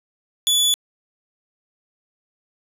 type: tone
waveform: sawtooth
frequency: 3443 Hz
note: A7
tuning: 38 cents flat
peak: -12 dBFS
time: 0.47-0.74 s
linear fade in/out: 0 ms
effects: resampled to 32000 Hz + 7-bit